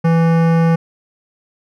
sine tone with hard clipping, 165.4 Hz, E3, 6 cents sharp, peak -12 dBFS, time 0.04-0.76 s, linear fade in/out 10 ms, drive 17 dB, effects none

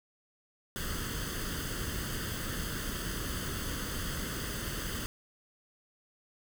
pink noise with comb filter, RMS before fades -36 dBFS, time 0.76-5.06 s, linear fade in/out 0 ms, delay 0.63 ms, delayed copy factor +0.7, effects none

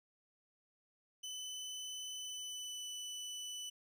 25% pulse tone with pitch glide, 3013 to 2984 Hz, F#7 to F#7, +31 to +14 cents, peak -39 dBFS, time 1.23-3.7 s, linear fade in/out 10 ms, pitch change -17 cents, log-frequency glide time 2.14-2.87 s, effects none

